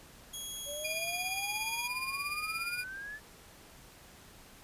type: tone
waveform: 15% pulse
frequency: 3316 Hz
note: G#7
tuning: 3 cents flat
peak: -32 dBFS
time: 0.33-1.88 s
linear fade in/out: 10 ms
type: exponential sweep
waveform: sine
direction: up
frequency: 565 to 1760 Hz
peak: -40 dBFS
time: 0.65-3.2 s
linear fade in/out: 50 ms
type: tone with tremolo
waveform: 35% pulse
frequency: 2424 Hz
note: D#7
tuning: 46 cents flat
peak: -30 dBFS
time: 0.84-2.84 s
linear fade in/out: 10 ms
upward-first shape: triangle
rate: 17 Hz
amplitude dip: 70%
effects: pink hiss -55 dBFS RMS until 4.63 s + resampled to 32000 Hz